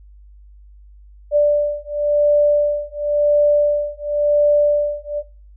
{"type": "beating tone pair", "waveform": "sine", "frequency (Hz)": [587.3, 588.24], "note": ["D5", "D5"], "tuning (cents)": [0, 3], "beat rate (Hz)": 0.94, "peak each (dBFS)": -16, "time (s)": [1.31, 5.23], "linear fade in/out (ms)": 50, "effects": ["noise-tail reverb RT60 0.4 s tail -21 dB re dry", "added 50 Hz sine -41 dBFS peak until 5.56 s"]}